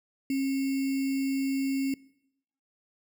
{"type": "tone with sample-and-hold", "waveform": "sine", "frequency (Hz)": 270.4, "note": "C#4", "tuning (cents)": -43, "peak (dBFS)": -25, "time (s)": [0.3, 1.94], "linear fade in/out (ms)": 2, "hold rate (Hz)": 2450, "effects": ["noise-tail reverb RT60 0.8 s tail -23 dB re dry"]}